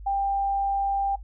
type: tone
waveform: sine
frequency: 792 Hz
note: G5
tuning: 18 cents sharp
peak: -22 dBFS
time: 0.06-1.16 s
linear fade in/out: 10 ms
effects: noise-tail reverb RT60 0.1 s tail -17 dB re dry + added 50 Hz sine -38 dBFS peak until 1.23 s